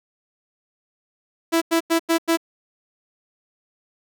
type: tone bursts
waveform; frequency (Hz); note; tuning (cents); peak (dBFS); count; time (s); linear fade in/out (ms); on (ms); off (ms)
sawtooth; 330.8; E4; +6; -12; 5; 1.52-2.373; 20; 97; 92
effects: none